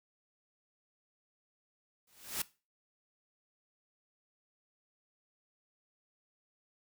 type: noise with exponential growth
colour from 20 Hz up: white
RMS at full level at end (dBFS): -32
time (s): 2.07-2.42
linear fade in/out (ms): 5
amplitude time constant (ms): 75
effects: noise-tail reverb RT60 0.3 s tail -19 dB re dry